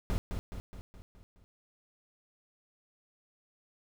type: noise with echo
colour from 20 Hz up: brown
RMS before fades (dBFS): -30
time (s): 0.1-0.18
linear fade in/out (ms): 0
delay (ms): 210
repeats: 6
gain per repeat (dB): -5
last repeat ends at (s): 1.44
effects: none